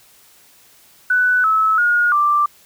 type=tone with pitch steps; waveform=sine; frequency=1491 / 1299 / 1435 / 1178 Hz; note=F#6 / E6 / F6 / D6; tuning=+13 / -26 / +47 / +5 cents; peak=-12 dBFS; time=1.1-2.46 s; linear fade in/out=5 ms; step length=340 ms; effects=white hiss -50 dBFS RMS until 2.65 s